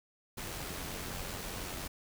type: noise with amplitude modulation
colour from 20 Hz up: pink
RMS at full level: -39 dBFS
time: 0.37-1.88 s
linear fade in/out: 10 ms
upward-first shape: sine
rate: 90 Hz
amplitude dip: 35%
effects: none